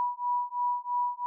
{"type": "beating tone pair", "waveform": "sine", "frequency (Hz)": [975, 978], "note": ["B5", "B5"], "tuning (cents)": [-23, -17], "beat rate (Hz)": 3, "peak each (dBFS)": -30, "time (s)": [0, 1.26], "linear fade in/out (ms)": 0, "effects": []}